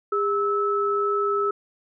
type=tone pair together; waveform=sine; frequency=405.7 / 1303.7 Hz; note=G#4 / E6; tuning=-41 / -20 cents; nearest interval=octave + minor sixth; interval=2021 cents; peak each=-23 / -23 dBFS; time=0.12-1.51 s; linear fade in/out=5 ms; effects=none